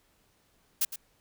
blue noise with echo, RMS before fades -26 dBFS, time 0.81-0.85 s, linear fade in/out 5 ms, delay 110 ms, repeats 1, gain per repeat -12 dB, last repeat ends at 0.96 s, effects pink hiss -68 dBFS RMS until 1.2 s

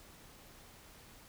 silence, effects pink hiss -57 dBFS RMS until 1.28 s

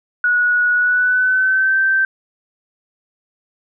sine tone with pitch glide, 1461 to 1556.8 Hz, F#6 to G6, -22 to -12 cents, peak -12 dBFS, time 0.24-2.05 s, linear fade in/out 2 ms, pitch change +110 cents, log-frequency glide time 0.75-1.78 s, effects none

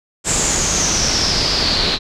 pink noise with low-pass filter sweep, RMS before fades -17 dBFS, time 0.24-1.99 s, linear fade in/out 50 ms, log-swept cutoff 7700 to 4100 Hz, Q 7.4, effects none

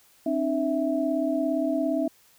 sine tone cluster, 267.3 / 304.7 / 657 Hz, C4 / D#4 / E5, +37 / -36 / -6 cents, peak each -27 dBFS, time 0.26-2.08 s, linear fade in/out 5 ms, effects white hiss -59 dBFS RMS until 2.38 s

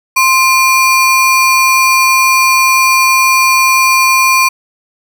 square ring-modulated tone, 1726 Hz, A6, 34 cents flat, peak -4 dBFS, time 0.16-4.49 s, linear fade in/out 10 ms, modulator 677 Hz, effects none

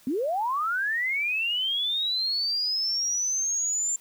sine linear sweep, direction up, 233.1 to 7310 Hz, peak -24 dBFS, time 0.07-3.96 s, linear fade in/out 2 ms, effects white hiss -56 dBFS RMS until 4 s

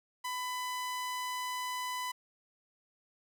sawtooth tone, 1000 Hz, B5, 21 cents sharp, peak -31 dBFS, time 0.24-2.12 s, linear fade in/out 10 ms, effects none

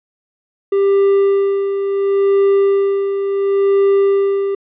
triangle tone with tremolo, 395.6 Hz, G4, 16 cents sharp, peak -7 dBFS, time 0.72-4.55 s, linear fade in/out 5 ms, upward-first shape sine, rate 0.71 Hz, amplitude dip 55%, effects resampled to 8000 Hz

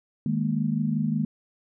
sine chord, D# suspended fourth, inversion none, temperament equal, 155.56 / 207.7 / 233.1 Hz, D#3 / G#3 / A#3, 0 / 0 / 0 cents, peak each -27 dBFS, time 0.26-1.25 s, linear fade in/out 2 ms, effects none

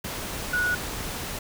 sine tone in noise, 1464 Hz, F#6, 19 cents flat, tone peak -22 dBFS, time 0.53-0.75 s, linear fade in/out 5 ms, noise pink, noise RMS -33 dBFS, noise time 0.04-1.39 s, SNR +8 dB, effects none

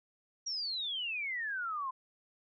sine exponential sweep, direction down, 5730 to 1020 Hz, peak -34 dBFS, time 0.46-1.91 s, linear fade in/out 10 ms, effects none

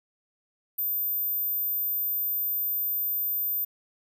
sine tone, 13760 Hz, A9, 40 cents flat, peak -24 dBFS, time 0.78-3.65 s, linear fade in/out 10 ms, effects tanh soft clip ceiling -22 dBFS

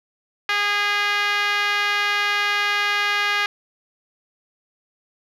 5% pulse tone with band-pass filter, 410 Hz, G#4, 22 cents flat, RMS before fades -21 dBFS, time 0.49-3.46 s, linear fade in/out 2 ms, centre 1700 Hz, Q 1.3, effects none

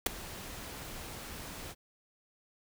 pink noise with ADSR envelope, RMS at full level -22 dBFS, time 0.06-1.75 s, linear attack 6 ms, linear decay 7 ms, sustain -22 dB, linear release 45 ms, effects none

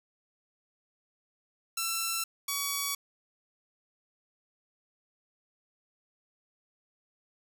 5% pulse tone pair in turn, 1342 / 1130.8 Hz, E6 / C#6, +31 / +34 cents, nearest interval minor third, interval 297 cents, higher first, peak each -18 dBFS, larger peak neither, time 1.77-2.24 / 2.48-2.95 s, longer neither, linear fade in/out 5 ms, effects none

